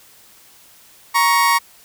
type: tone pair together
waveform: 30% pulse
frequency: 941 / 1108.7 Hz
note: A#5 / C#6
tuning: +16 / 0 cents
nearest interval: minor third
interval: 284 cents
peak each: -13 dBFS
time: 1.14-1.59 s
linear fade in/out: 20 ms
effects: white hiss -48 dBFS RMS until 1.84 s